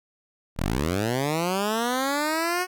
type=linear sweep; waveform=10% pulse; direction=up; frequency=32.36 to 370 Hz; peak=-15 dBFS; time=0.56-2.67 s; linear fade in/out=50 ms; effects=none